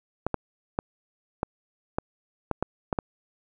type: clicks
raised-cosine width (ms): 1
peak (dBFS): -11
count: 9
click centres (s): 0.266 / 0.343 / 0.789 / 1.431 / 1.985 / 2.513 / 2.626 / 2.928 / 2.988
effects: none